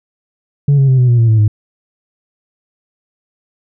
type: tone with pitch steps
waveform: sine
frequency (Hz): 142.2 / 136.33 / 130.7 / 125.3 / 120.13 / 115.17 / 110.41 / 105.85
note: C#3 / C#3 / C3 / B2 / B2 / A#2 / A2 / G#2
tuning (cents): +45 / -28 / -1 / +25 / -47 / -20 / +6 / +33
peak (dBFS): -4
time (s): 0.68-1.48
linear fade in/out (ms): 5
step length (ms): 100
effects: tanh soft clip ceiling -5 dBFS